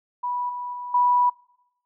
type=tone with level steps; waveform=sine; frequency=981 Hz; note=B5; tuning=12 cents flat; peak=-24 / -29 / -31 / -16 dBFS; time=0.23-1.3 s; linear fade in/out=10 ms; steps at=0.49 / 0.73 / 0.94 s; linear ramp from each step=5 ms; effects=noise-tail reverb RT60 0.9 s tail -24 dB re dry